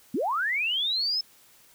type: linear sweep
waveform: sine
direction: up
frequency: 196 to 5274 Hz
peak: -24 dBFS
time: 0.14-1.21 s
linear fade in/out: 5 ms
effects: white hiss -57 dBFS RMS until 1.74 s